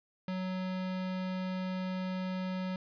square tone, 185.6 Hz, F#3, 6 cents sharp, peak -34 dBFS, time 0.28-2.76 s, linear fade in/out 2 ms, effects resampled to 11025 Hz + 11-bit

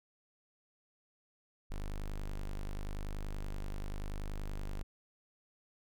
square tone, 25.22 Hz, G#0, 50 cents flat, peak -37 dBFS, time 1.7-4.83 s, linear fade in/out 10 ms, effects none

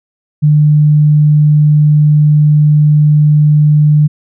sine tone, 150 Hz, D3, 37 cents sharp, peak -4 dBFS, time 0.42-4.08 s, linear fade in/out 20 ms, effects none

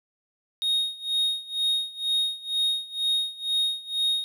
triangle tone with tremolo, 3729 Hz, A#7, in tune, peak -19 dBFS, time 0.62-4.24 s, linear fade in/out 0 ms, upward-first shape sine, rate 2.1 Hz, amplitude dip 90%, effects none

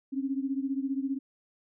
sine beating tone pair, 266.8 / 281.8 Hz, C4 / C#4, +34 / +29 cents, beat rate 15 Hz, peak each -30 / -33 dBFS, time 0.12-1.19 s, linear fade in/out 20 ms, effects none

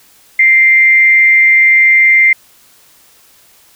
sine tone with frequency modulation, 2093 Hz, C7, in tune, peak -4 dBFS, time 0.39-2.33 s, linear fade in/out 5 ms, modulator 247 Hz, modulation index 0.2, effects white hiss -46 dBFS RMS until 3.75 s

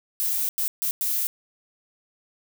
violet noise bursts at uneven times, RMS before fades -25 dBFS, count 4, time 0.2-0.49 / 0.58-0.68 / 0.82-0.91 / 1.01-1.27 s, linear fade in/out 0 ms, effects none

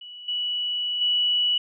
sine tone with level steps, 2945 Hz, F#7, 9 cents flat, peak -38 / -24 / -19 dBFS, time 0.01-1.58 s, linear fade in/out 5 ms, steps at 0.28 / 1.01 s, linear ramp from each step 5 ms, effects none

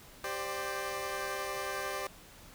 15% pulse chord, G suspended fourth, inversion none, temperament equal with one note detuned, 392 / 523.3 / 593.5 Hz, G4 / C5 / D5, 0 / 0 / +18 cents, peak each -33 dBFS, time 0.24-2.07 s, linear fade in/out 2 ms, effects pink hiss -54 dBFS RMS until 2.54 s

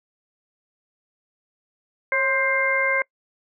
harmonic tone with a mistuned harmonic, 525 Hz, C5, 6 cents sharp, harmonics 1 / 2 / 3 / 4, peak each -25 / -28 / -24 / -22 dBFS, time 2.12-3.02 s, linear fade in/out 2 ms, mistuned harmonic 1, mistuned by +60 cents, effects noise-tail reverb RT60 0.1 s tail -25 dB re dry

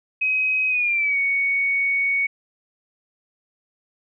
sine tone with pitch glide, 2531 to 2229 Hz, D#7 to C#7, +29 to +9 cents, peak -18 dBFS, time 0.21-2.27 s, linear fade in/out 10 ms, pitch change -220 cents, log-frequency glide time 0.69-1.18 s, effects none

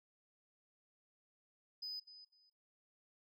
sine tone with echo, 5000 Hz, D#8, 8 cents sharp, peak -40 dBFS, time 1.82-2 s, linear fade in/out 10 ms, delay 250 ms, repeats 2, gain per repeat -14 dB, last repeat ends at 2.5 s, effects noise-tail reverb RT60 0.4 s tail -20 dB re dry + tanh soft clip ceiling -39 dBFS

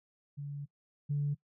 sine tone pair in turn, 143.2 / 144.53 Hz, D3 / D3, -43 / -27 cents, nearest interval unison, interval 16 cents, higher second, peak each -37 / -28 dBFS, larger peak second, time 0.37-0.66 / 1.09-1.35 s, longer first, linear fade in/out 20 ms, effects noise-tail reverb RT60 0.1 s tail -21 dB re dry + tanh soft clip ceiling -24 dBFS

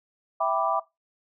sine chord, E minor seventh, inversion none, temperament equal, 659.3 / 784 / 987.8 / 1174.7 Hz, E5 / G5 / B5 / D6, 0 / 0 / 0 / 0 cents, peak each -26 / -28 / -29 / -27 dBFS, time 0.4-0.8 s, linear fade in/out 10 ms, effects noise-tail reverb RT60 0.2 s tail -19 dB re dry

